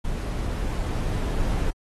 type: noise with level ramp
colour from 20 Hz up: brown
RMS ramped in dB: -28 to -24 dBFS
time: 0.04-1.71 s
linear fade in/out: 10 ms
effects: AAC 32 kbps